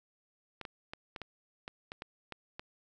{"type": "clicks", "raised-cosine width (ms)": 0.3, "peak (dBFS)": -25, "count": 10, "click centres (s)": [0.613, 0.652, 0.935, 1.162, 1.217, 1.679, 1.919, 2.021, 2.323, 2.595], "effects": []}